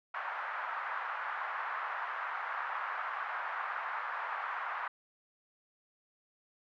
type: band-pass noise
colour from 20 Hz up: white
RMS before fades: -38 dBFS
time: 0.14-4.88 s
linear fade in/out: 5 ms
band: 870 to 1500 Hz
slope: 24 dB/octave
effects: none